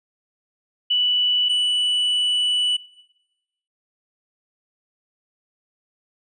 sine / triangle tone pair in turn, 2963 / 2963 Hz, F#7 / F#7, +2 / +2 cents, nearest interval unison, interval 0 cents, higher neither, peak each -16 dBFS, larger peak neither, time 0.9-1.49 / 1.49-2.77 s, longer second, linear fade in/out 10 ms, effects noise-tail reverb RT60 1.0 s tail -20 dB re dry + resampled to 24000 Hz

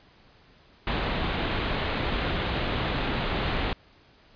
pink low-pass noise, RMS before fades -28 dBFS, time 0.87-3.73 s, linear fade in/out 2 ms, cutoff 4000 Hz, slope 48 dB/octave, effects pink hiss -57 dBFS RMS until 4.35 s + resampled to 11025 Hz

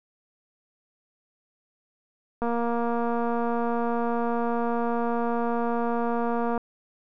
click train, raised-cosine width 1 ms, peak -15 dBFS, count 978, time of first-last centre 2.42-6.577 s, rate 235 Hz, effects none

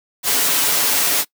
white noise with comb filter, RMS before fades -17 dBFS, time 0.23-1.25 s, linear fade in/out 50 ms, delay 7 ms, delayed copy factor +0.7, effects noise-tail reverb RT60 0.1 s tail -22 dB re dry + high-pass 200 Hz 12 dB/octave

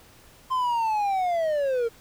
triangle linear sweep, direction down, 1046.5 to 451.1 Hz, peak -20 dBFS, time 0.5-1.89 s, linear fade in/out 20 ms, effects pink hiss -53 dBFS RMS until 2 s

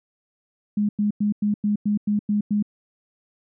sine tone bursts, 207.7 Hz, G#3, in tune, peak -18 dBFS, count 9, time 0.77-2.626 s, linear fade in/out 5 ms, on 120 ms, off 97 ms, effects none

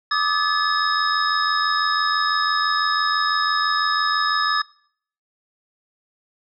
sine tone cluster, 1178 / 1264 / 1721 / 3762 / 5140 Hz, D6 / D#6 / A6 / A#7 / E8, +5 / +27 / -39 / +15 / -45 cents, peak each -23 / -23 / -22 / -28 / -26 dBFS, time 0.11-4.62 s, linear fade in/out 5 ms, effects noise-tail reverb RT60 0.6 s tail -23 dB re dry + tanh soft clip ceiling -6 dBFS

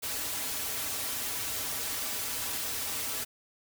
white noise with comb filter, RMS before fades -34 dBFS, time 0.02-3.25 s, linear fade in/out 20 ms, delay 5.6 ms, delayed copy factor -0.85, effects none

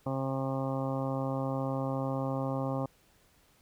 harmonic tone, 134.1 Hz, C3, 43 cents sharp, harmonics 1 / 2 / 3 / 4 / 5 / 6 / 7 / 8 / 9, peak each -34 / -35 / -45 / -36 / -43 / -41 / -46 / -43 / -47 dBFS, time 0.06-2.86 s, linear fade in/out 5 ms, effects pink hiss -65 dBFS RMS until 3.61 s

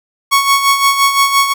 sawtooth tone with tremolo, 1108.7 Hz, C#6, in tune, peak -3 dBFS, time 0.31-1.54 s, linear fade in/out 20 ms, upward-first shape sine, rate 5.8 Hz, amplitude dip 60%, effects none

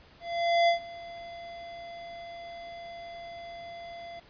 square tone with ADSR envelope, 684 Hz, F5, 36 cents flat, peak -20 dBFS, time 0.2-4.2 s, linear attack 480 ms, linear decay 110 ms, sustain -21 dB, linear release 10 ms, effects pink hiss -56 dBFS RMS until 4.29 s + resampled to 11025 Hz

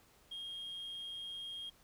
sine tone, 3241 Hz, G#7, 43 cents flat, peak -40 dBFS, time 0.31-1.7 s, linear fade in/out 10 ms, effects tanh soft clip ceiling -40 dBFS + pink hiss -66 dBFS RMS until 1.83 s

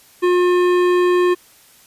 sine tone with hard clipping, 357.6 Hz, F4, 41 cents sharp, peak -14 dBFS, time 0.22-1.35 s, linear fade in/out 20 ms, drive 14 dB, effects white hiss -49 dBFS RMS until 1.86 s + resampled to 32000 Hz

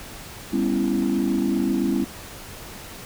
sine chord, C# half-diminished seventh, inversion second, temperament just, 199.57 / 249.5 / 277.2 / 332.6 Hz, G3 / B3 / C#4 / E4, +31 / +18 / 0 / +16 cents, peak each -24 dBFS, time 0.52-2.05 s, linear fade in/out 20 ms, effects tanh soft clip ceiling -13 dBFS + pink hiss -39 dBFS RMS until 3.05 s

